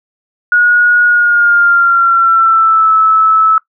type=tone with pitch glide; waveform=sine; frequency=1448 to 1305 Hz; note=F#6 to E6; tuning=-38 to -18 cents; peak=-5 dBFS; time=0.52-3.58 s; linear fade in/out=2 ms; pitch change=-180 cents; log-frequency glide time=1.05-2.93 s; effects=noise-tail reverb RT60 0.1 s tail -20 dB re dry